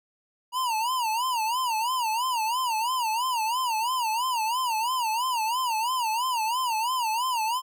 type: tone with vibrato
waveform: square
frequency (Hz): 948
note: A#5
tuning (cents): +29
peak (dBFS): -25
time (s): 0.52-7.62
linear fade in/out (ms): 50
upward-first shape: sine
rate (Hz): 3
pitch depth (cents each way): 160
effects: none